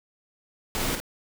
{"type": "noise with echo", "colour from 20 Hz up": "pink", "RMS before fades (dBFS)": -28, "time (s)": [0.75, 0.95], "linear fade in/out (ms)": 0, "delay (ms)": 51, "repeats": 1, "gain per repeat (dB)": -5, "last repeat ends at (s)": 1.001, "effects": []}